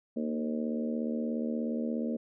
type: harmonic tone with a mistuned harmonic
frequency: 76.9 Hz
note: D#2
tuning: 20 cents flat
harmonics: 3 / 4 / 5 / 6 / 7 / 8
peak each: -31 / -39 / -44 / -40 / -40 / -45 dBFS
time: 0.16-2.17 s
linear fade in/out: 10 ms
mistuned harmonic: 3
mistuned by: +17 cents
effects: none